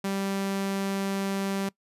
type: tone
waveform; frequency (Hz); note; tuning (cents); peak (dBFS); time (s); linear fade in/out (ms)
sawtooth; 195.8; G3; -2; -23; 0.04-1.69; 5
effects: noise-tail reverb RT60 0.1 s tail -22 dB re dry + resampled to 32000 Hz